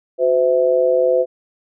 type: tone with amplitude modulation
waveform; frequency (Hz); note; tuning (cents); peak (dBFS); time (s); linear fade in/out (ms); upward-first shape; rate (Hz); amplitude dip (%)
sine; 511; C5; -41; -8; 0.18-1.26; 50; sine; 143; 90
effects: none